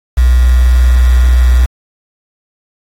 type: tone with quantisation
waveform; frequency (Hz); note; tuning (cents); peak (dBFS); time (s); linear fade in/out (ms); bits
sine; 61.74; B1; 0; -4; 0.17-1.66; 10; 4
effects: AAC 48 kbps